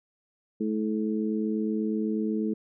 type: harmonic tone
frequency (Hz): 108.2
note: A2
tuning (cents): -29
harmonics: 2 / 3 / 4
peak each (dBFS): -27 / -31 / -33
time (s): 0.6-2.54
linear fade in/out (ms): 10
effects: none